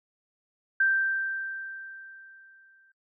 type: tone with exponential decay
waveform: sine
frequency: 1568 Hz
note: G6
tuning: in tune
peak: -19 dBFS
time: 0.8-2.92 s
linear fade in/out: 5 ms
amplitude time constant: 460 ms
effects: noise-tail reverb RT60 0.1 s tail -21 dB re dry